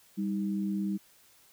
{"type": "tone pair together", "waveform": "sine", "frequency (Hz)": [198.06, 315.1], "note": ["G3", "D#4"], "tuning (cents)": [18, 22], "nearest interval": "minor sixth", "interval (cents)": 804, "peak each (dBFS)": [-29, -36], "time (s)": [0.17, 0.98], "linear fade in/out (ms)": 20, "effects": ["white hiss -61 dBFS RMS until 1.52 s"]}